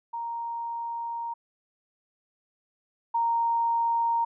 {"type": "tone pair in turn", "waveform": "sine", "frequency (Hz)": [932.3, 928.8], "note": ["A#5", "A#5"], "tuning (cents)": [0, -7], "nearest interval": "unison", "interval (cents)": 7, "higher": "first", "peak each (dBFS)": [-30, -22], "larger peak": "second", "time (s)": [[0.13, 1.34], [3.14, 4.25]], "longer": "first", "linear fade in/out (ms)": 10, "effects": []}